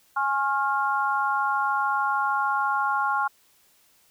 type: chord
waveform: sine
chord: Db major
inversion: second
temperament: equal with one note detuned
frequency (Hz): 830.6 / 1084 / 1396.9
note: Ab5 / Db6 / F6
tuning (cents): 0 / -39 / 0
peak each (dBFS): -26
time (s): 0.16-3.28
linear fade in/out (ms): 10
effects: white hiss -61 dBFS RMS until 4.1 s